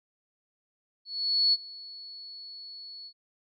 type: tone with ADSR envelope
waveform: sine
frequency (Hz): 4400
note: C#8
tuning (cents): -14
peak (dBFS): -19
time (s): 1.05-3.13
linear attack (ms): 480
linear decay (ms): 35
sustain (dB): -22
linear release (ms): 67
effects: none